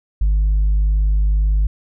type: tone with tanh clipping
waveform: sine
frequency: 51 Hz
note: G#1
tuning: 31 cents flat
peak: -13 dBFS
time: 0.21-1.67 s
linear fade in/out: 5 ms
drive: 1 dB
effects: none